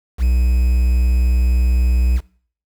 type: tone with quantisation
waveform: triangle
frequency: 61.74 Hz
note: B1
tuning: in tune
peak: -10 dBFS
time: 0.18-2.21 s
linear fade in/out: 50 ms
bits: 6
effects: noise-tail reverb RT60 0.5 s tail -21 dB re dry